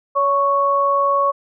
sine tone pair together, 562.4 / 1108.7 Hz, C#5 / C#6, +25 / 0 cents, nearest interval octave, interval 1175 cents, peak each -19 / -15 dBFS, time 0.15-1.32 s, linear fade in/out 20 ms, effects none

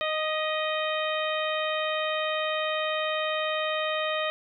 harmonic tone with a mistuned harmonic, 620 Hz, D#5, 6 cents flat, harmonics 1 / 2 / 3 / 4 / 5 / 6, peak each -29 / -32 / -34 / -35 / -36 / -37 dBFS, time 0.01-4.3 s, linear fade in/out 0 ms, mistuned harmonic 3, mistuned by +30 cents, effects none

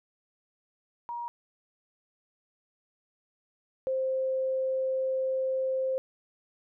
sine tone pair in turn, 949 / 524.7 Hz, A#5 / C5, +31 / +5 cents, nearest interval minor seventh, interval 1026 cents, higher first, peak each -33 / -26 dBFS, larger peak second, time 1.09-1.28 / 3.87-5.98 s, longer second, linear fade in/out 0 ms, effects none

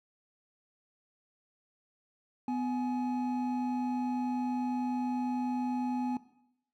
triangle tone pair together, 250 / 840.9 Hz, B3 / G#5, +21 / +21 cents, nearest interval octave + major sixth, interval 2100 cents, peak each -29 / -35 dBFS, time 2.48-6.17 s, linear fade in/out 2 ms, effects noise-tail reverb RT60 0.8 s tail -17 dB re dry

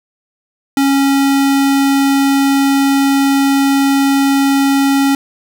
square tone, 275.6 Hz, C#4, 10 cents flat, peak -10 dBFS, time 0.77-5.15 s, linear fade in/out 2 ms, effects none

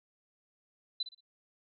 sine tone with echo, 4004 Hz, B7, 23 cents sharp, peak -30 dBFS, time 1-1.03 s, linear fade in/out 5 ms, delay 59 ms, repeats 3, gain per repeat -11 dB, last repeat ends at 1.207 s, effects none

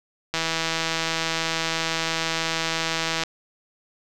click train, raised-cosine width 0.2 ms, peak -7 dBFS, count 473, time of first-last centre 0.34-3.236 s, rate 163 Hz, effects none

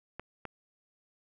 clicks, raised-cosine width 0.5 ms, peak -24 dBFS, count 2, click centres 0.196 / 0.453 s, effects none

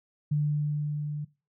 sine tone with level ramp, 148.4 Hz, D3, 18 cents sharp, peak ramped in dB -22 to -31 dBFS, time 0.31-1.25 s, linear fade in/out 10 ms, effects noise-tail reverb RT60 0.3 s tail -20 dB re dry

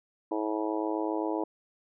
harmonic tone, 107.6 Hz, A2, 38 cents flat, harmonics 3 / 4 / 5 / 6 / 7 / 8 / 9, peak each -31 / -35 / -37 / -38 / -41 / -38 / -39 dBFS, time 0.31-1.44 s, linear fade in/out 5 ms, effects none

